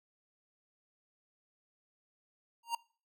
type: tone with exponential growth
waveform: square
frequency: 932.3 Hz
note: A#5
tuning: in tune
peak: -29 dBFS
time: 2.63-2.75 s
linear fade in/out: 5 ms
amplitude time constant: 24 ms
effects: noise-tail reverb RT60 0.4 s tail -23 dB re dry